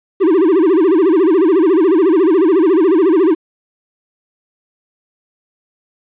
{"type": "tone with vibrato", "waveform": "triangle", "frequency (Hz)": 350, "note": "F4", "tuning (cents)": 4, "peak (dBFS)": -6, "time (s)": [0.2, 3.35], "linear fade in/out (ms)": 20, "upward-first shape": "sine", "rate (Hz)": 14, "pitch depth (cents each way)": 230, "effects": ["resampled to 8000 Hz", "8-bit"]}